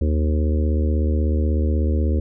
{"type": "harmonic tone", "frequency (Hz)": 76.3, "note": "D#2", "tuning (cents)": -33, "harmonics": [1, 3, 4, 5, 6, 7], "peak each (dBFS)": [-17, -27, -29, -31, -33, -34], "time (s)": [0.01, 2.2], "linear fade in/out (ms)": 5, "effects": []}